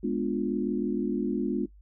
sine chord, G# diminished seventh, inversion none, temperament equal with one note detuned, 207.7 / 246.9 / 293.7 / 352.9 Hz, G#3 / B3 / D4 / F4, 0 / 0 / 0 / +18 cents, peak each -31 dBFS, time 0.03-1.66 s, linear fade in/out 10 ms, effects noise-tail reverb RT60 0.1 s tail -18 dB re dry + added 50 Hz sine -50 dBFS peak until 1.81 s

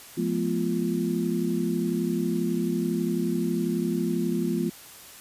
sine tone cluster, 174.5 / 212.8 / 244.8 / 345.9 Hz, F3 / G#3 / B3 / F4, -1 / +42 / -15 / -17 cents, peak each -29 dBFS, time 0.17-4.7 s, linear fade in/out 10 ms, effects white hiss -46 dBFS RMS until 5.2 s + resampled to 32000 Hz

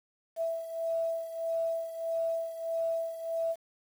sine beating tone pair, 659.3 / 660.9 Hz, E5 / E5, 0 / +4 cents, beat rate 1.6 Hz, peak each -31 / -36 dBFS, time 0.36-3.56 s, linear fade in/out 50 ms, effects 9-bit

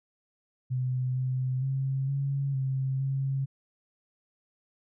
sine tone with pitch steps, 127.5 / 128.9 / 134.4 / 138.6 / 133.1 / 135.5 Hz, C3 / C3 / C3 / C#3 / C3 / C#3, -44 / -26 / +47 / 0 / +30 / -39 cents, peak -26 dBFS, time 0.7-3.46 s, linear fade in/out 20 ms, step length 460 ms, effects none

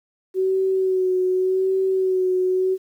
sine tone with vibrato, 374.8 Hz, F#4, 22 cents sharp, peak -17 dBFS, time 0.34-2.78 s, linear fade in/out 50 ms, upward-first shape sine, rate 0.86 Hz, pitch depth 29 cents each way, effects 9-bit

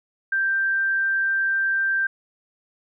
sine tone, 1574 Hz, G6, 7 cents sharp, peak -19 dBFS, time 0.32-2.07 s, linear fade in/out 5 ms, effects none

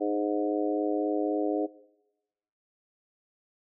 harmonic tone with a mistuned harmonic, 103.83 Hz, G#2, in tune, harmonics 3 / 4 / 5 / 6 / 7, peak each -29 / -31 / -33 / -35 / -36 dBFS, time 0-1.67 s, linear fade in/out 20 ms, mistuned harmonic 3, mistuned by -19 cents, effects noise-tail reverb RT60 1.0 s tail -20 dB re dry

